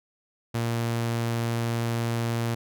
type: tone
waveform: sawtooth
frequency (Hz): 116.54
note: A#2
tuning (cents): 0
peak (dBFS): -21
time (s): 0.54-2.55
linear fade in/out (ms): 10
effects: none